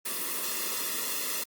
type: noise with comb filter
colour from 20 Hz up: white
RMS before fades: -32 dBFS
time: 0.05-1.44 s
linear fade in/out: 10 ms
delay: 1.3 ms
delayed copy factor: -0.75
effects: high-pass 200 Hz 12 dB/octave + Opus 32 kbps